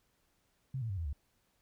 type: tone with pitch steps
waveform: sine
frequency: 132.4 / 113.28 / 96.92 / 82.93 / 70.95 Hz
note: C3 / A#2 / G2 / E2 / C#2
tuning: +21 / -49 / -19 / +11 / +41 cents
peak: -34 dBFS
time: 0.74-1.13 s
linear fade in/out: 5 ms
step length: 78 ms
effects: pink hiss -75 dBFS RMS until 1.61 s